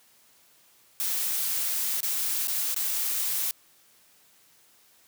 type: noise with dropouts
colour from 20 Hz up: blue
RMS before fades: -28 dBFS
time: 1-3.51 s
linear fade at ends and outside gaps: 0 ms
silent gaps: 2.005-2.03 / 2.472-2.482 / 2.744-2.763 s
effects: white hiss -60 dBFS RMS until 5.07 s + high-pass 80 Hz 12 dB/octave

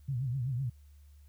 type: tone with vibrato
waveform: sine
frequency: 128.3 Hz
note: C3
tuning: 34 cents flat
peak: -30 dBFS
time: 0.08-0.7 s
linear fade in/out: 10 ms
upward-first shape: triangle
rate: 7.9 Hz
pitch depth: 180 cents each way
effects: added 72 Hz sine -53 dBFS peak until 1.28 s + white hiss -72 dBFS RMS until 1.28 s

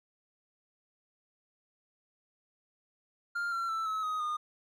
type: tone with pitch steps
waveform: triangle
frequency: 1400 / 1362.5 / 1326 / 1290.5 / 1255.9 / 1222.3 Hz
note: F6 / F6 / E6 / E6 / D#6 / D#6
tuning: +4 / -43 / +10 / -37 / +16 / -31 cents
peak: -29 dBFS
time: 3.35-4.37 s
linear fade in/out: 10 ms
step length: 170 ms
effects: none

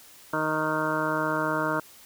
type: harmonic tone with a mistuned harmonic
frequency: 155.56 Hz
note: D#3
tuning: in tune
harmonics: 1 / 2 / 3 / 4 / 6 / 7 / 8 / 9 / 10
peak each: -36 / -31 / -35 / -31 / -32 / -33 / -35 / -31 / -36 dBFS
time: 0.33-1.8 s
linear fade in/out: 5 ms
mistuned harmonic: 10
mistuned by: -17 cents
effects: white hiss -51 dBFS RMS until 2.05 s

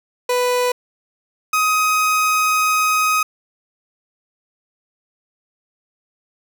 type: tone pair in turn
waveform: 30% pulse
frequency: 495 / 1258.2 Hz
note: B4 / D#6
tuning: +4 / +19 cents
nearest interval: octave + major third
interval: 1615 cents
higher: second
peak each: -13 / -12 dBFS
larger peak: second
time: 0.29-0.72 / 1.53-3.23 s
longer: second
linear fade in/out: 5 ms
effects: none

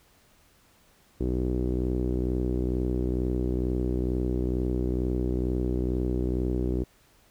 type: tone with low-pass filter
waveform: sawtooth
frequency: 62.2 Hz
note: B1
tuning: 13 cents sharp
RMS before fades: -27 dBFS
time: 1.2-6.84 s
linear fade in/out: 10 ms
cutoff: 360 Hz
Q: 4.1
effects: pink hiss -61 dBFS RMS until 7.3 s

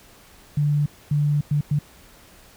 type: tone bursts at uneven times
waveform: sine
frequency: 146.83 Hz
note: D3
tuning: in tune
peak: -17 dBFS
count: 4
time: 0.57-0.86 / 1.11-1.41 / 1.51-1.61 / 1.71-1.79 s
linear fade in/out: 5 ms
effects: pink hiss -50 dBFS RMS until 2.56 s

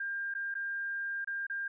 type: tone with dropouts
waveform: sine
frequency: 1600 Hz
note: G6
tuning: 35 cents sharp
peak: -33 dBFS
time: 0-1.68 s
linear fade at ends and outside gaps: 5 ms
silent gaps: 0.34-0.349 / 0.542-0.551 / 1.246-1.273 / 1.468-1.498 s
effects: none

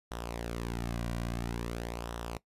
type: tone with flanger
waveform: sawtooth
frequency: 58.27 Hz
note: A#1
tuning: in tune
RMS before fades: -37 dBFS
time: 0.11-2.37 s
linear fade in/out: 0 ms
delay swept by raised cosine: 0.43 to 2.33 ms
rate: 0.49 Hz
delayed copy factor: -0.6
effects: noise-tail reverb RT60 0.1 s tail -19 dB re dry + resampled to 32000 Hz

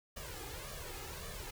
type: noise with flanger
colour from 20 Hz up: pink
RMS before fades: -45 dBFS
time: 0.16-1.51 s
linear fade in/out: 10 ms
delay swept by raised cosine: 1.7 to 2.43 ms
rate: 1.8 Hz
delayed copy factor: +0.85
effects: none

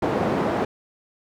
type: band-pass noise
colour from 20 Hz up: white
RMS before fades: -23 dBFS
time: 0.02-0.65 s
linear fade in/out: 5 ms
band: 130 to 640 Hz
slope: 12 dB/octave
effects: none

